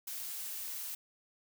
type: noise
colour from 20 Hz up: blue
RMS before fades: -41 dBFS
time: 0.07-0.95 s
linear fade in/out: 5 ms
effects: none